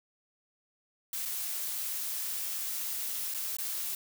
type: noise with dropouts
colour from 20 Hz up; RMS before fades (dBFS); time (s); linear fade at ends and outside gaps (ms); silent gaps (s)
blue; -35; 1.13-3.95; 2; 1.253-1.256 / 3.34-3.345 / 3.568-3.585
effects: none